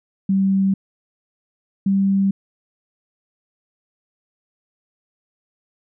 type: tone pair in turn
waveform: sine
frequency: 193.6 / 195.51 Hz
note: G3 / G3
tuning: -21 / -4 cents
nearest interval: unison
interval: 17 cents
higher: second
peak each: -14 dBFS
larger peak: neither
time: 0.29-0.74 / 1.86-2.31 s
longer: neither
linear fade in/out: 5 ms
effects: none